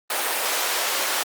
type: high-pass noise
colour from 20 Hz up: pink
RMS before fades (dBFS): -24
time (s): 0.1-1.23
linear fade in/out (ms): 2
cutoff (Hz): 600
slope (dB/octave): 12
effects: high-pass 300 Hz 12 dB/octave + Opus 32 kbps